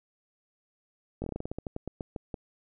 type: slowing click train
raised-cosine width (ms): 2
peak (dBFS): -21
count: 16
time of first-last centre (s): 1.22-2.342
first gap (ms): 20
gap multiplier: 1.17
effects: none